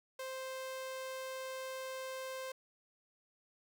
sawtooth tone, 523.3 Hz, C5, in tune, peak -37 dBFS, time 0.19-2.52 s, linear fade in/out 5 ms, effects none

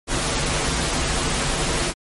pink noise with comb filter, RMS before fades -22 dBFS, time 0.07-1.94 s, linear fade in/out 50 ms, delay 9.8 ms, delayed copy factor -0.6, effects MP3 48 kbps

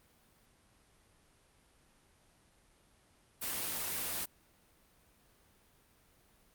white noise, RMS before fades -37 dBFS, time 3.41-4.26 s, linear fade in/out 20 ms, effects pink hiss -67 dBFS RMS until 6.54 s + Opus 32 kbps

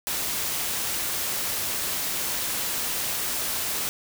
white noise, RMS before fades -28 dBFS, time 0.07-3.89 s, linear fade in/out 0 ms, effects none

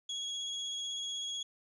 35% pulse tone with vibrato, 3322 Hz, G#7, in tune, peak -34 dBFS, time 0.09-1.43 s, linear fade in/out 5 ms, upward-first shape sine, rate 16 Hz, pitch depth 14 cents each way, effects resampled to 24000 Hz

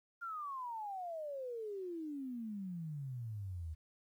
sine exponential sweep, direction down, 1416 to 76.4 Hz, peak -40 dBFS, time 0.21-3.75 s, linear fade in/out 20 ms, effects 12-bit

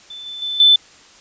sine tone with level steps, 3520 Hz, A7, in tune, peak -31 / -28 / -21 / -7 dBFS, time 0.1-0.76 s, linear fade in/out 5 ms, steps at 0.26 / 0.42 / 0.6 s, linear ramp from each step 2 ms, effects white hiss -46 dBFS RMS until 1.2 s + resampled to 16000 Hz

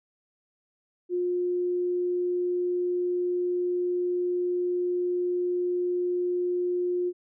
sine tone, 356.5 Hz, F4, 36 cents sharp, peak -24 dBFS, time 1.09-7.13 s, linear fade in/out 50 ms, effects none

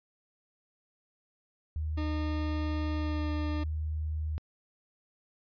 sine tone, 77.4 Hz, D#2, 9 cents flat, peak -30 dBFS, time 1.76-4.38 s, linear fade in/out 0 ms
40% pulse tone with pitch glide, 304.8 to 301 Hz, D#4 to D4, -36 to +43 cents, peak -33 dBFS, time 1.97-3.64 s, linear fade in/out 10 ms, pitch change -21 cents, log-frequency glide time 2.95-3.29 s
effects resampled to 11025 Hz

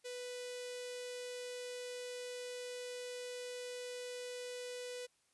sawtooth tone with notch filter, 494.8 Hz, B4, 3 cents sharp, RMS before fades -45 dBFS, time 0.04-5.07 s, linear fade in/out 20 ms, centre 1100 Hz, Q 0.62, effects white hiss -75 dBFS RMS until 5.33 s + resampled to 24000 Hz

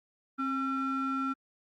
triangle ring-modulated tone, 544 Hz, C#5, 33 cents flat, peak -24 dBFS, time 0.38-1.34 s, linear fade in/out 20 ms, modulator 811 Hz, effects Opus 32 kbps

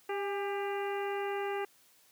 harmonic tone with a mistuned harmonic, 397.8 Hz, G4, 25 cents sharp, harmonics 1 / 2 / 3 / 4 / 5 / 6 / 7, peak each -34 / -38 / -44 / -45 / -45 / -49 / -48 dBFS, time 0.09-1.65 s, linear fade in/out 5 ms, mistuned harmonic 2, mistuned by +40 cents, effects white hiss -64 dBFS RMS until 2.11 s + high-pass 100 Hz 12 dB/octave

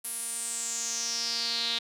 sawtooth tone with band-pass filter sweep, 232.8 Hz, A#3, 2 cents flat, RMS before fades -32 dBFS, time 0.04-1.79 s, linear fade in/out 10 ms, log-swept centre 11000 to 3700 Hz, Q 6, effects none

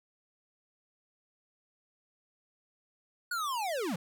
square linear sweep, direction down, 1480 to 149.1 Hz, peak -32 dBFS, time 3.31-3.96 s, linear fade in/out 5 ms, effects none

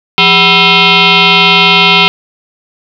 sine tone with frequency modulation, 174.61 Hz, F3, in tune, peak -3 dBFS, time 0.18-2.08 s, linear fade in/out 0 ms, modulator 578 Hz, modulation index 6.3, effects 7-bit

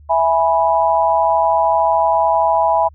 sine chord, E major, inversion none, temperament equal with one note detuned, 659.3 / 830.6 / 983.8 Hz, E5 / G#5 / B5, 0 / 0 / -7 cents, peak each -16 dBFS, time 0.09-2.89 s, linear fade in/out 20 ms, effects added 74 Hz sine -40 dBFS peak until 2.94 s

